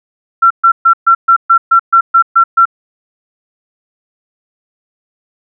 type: tone bursts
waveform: sine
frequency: 1356 Hz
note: E6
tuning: 49 cents sharp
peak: -3 dBFS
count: 11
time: 0.42-2.655 s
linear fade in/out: 10 ms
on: 85 ms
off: 130 ms
effects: none